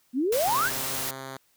sine exponential sweep, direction up, 233.1 to 1778 Hz, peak -22 dBFS, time 0.13-0.71 s, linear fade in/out 50 ms
white noise, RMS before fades -31 dBFS, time 0.32-1.11 s, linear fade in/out 5 ms
5% pulse tone with pitch glide, 132.6 to 133.52 Hz, C3 to C3, +23 to +35 cents, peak -25 dBFS, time 0.47-1.37 s, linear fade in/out 2 ms, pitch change +12 cents, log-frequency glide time 0.99-1.18 s
effects white hiss -66 dBFS RMS until 1.56 s

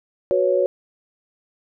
sine chord, F# suspended fourth, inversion none, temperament equal, 370 / 493.9 / 554.4 Hz, F#4 / B4 / C#5, 0 / 0 / 0 cents, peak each -21 / -22 / -18 dBFS, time 0.31-0.66 s, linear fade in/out 0 ms, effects none

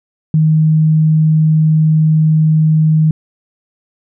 sine tone, 156.6 Hz, D#3, 11 cents sharp, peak -7 dBFS, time 0.34-3.11 s, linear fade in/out 2 ms, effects none

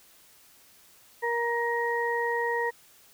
harmonic tone, 470.7 Hz, A#4, 17 cents sharp, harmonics 1 / 2 / 4, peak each -29 / -30 / -30 dBFS, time 1.22-2.71 s, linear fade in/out 20 ms, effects white hiss -57 dBFS RMS until 3.13 s

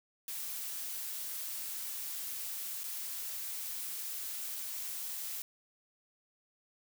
blue noise with dropouts, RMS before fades -40 dBFS, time 0.28-5.42 s, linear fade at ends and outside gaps 1 ms, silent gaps 2.834-2.84 s, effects none

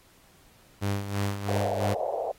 sawtooth tone with tremolo, 100.1 Hz, G2, 37 cents sharp, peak -21 dBFS, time 0.81-1.95 s, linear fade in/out 20 ms, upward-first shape sine, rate 3 Hz, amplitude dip 65%
pink band-pass noise, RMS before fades -30 dBFS, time 1.48-2.32 s, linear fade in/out 10 ms, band 470 to 770 Hz, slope 48 dB/octave
effects pink hiss -59 dBFS RMS until 2.38 s + AAC 48 kbps

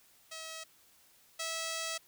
5% pulse tone pair in turn, 643 / 651.6 Hz, E5 / E5, -43 / -20 cents, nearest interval unison, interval 23 cents, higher second, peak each -31 / -24 dBFS, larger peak second, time 0.31-0.64 / 1.39-1.98 s, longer second, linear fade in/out 10 ms, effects white hiss -64 dBFS RMS until 2.07 s

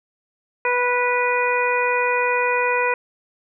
harmonic tone, 491.4 Hz, B4, 9 cents flat, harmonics 1 / 2 / 3 / 4 / 5, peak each -22 / -22 / -26 / -26 / -24 dBFS, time 0.65-2.94 s, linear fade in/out 2 ms, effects none

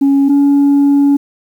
sine tone pair in turn, 277.2 / 282.5 Hz, C#4 / C#4, 0 / +33 cents, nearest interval unison, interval 33 cents, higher second, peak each -5 / -4 dBFS, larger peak second, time 0.01-0.29 / 0.29-1.17 s, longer second, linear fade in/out 10 ms, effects tanh soft clip ceiling -5 dBFS + 7-bit

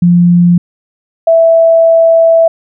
sine tone pair in turn, 174.61 / 659.2 Hz, F3 / E5, 0 / 0 cents, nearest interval octave + major seventh, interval 2300 cents, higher second, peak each -3 dBFS, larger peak neither, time 0.02-0.58 / 1.27-2.48 s, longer second, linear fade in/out 5 ms, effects none

